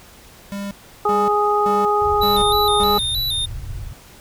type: tone bursts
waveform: square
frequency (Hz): 200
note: G3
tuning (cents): +35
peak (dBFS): -26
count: 5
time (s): 0.52-2.99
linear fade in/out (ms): 0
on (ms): 190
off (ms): 380
type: harmonic tone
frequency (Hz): 415.3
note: G#4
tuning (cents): 0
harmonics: 1 / 2 / 3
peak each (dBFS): -19 / -19 / -19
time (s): 1.05-2.98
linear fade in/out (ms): 5
type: low-pass noise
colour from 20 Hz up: pink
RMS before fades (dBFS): -30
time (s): 2.01-3.94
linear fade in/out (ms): 10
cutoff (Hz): 140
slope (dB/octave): 96
type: tone with vibrato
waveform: square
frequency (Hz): 3791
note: A#7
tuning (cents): +28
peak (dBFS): -20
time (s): 2.21-3.46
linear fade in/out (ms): 10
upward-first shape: square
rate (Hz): 3.2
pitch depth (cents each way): 69
effects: pink hiss -45 dBFS RMS until 4.2 s